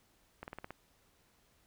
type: slowing click train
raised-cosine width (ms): 0.5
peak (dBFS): -28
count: 6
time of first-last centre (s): 0.43-0.706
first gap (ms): 49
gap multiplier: 1.06
effects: pink hiss -70 dBFS RMS until 1.66 s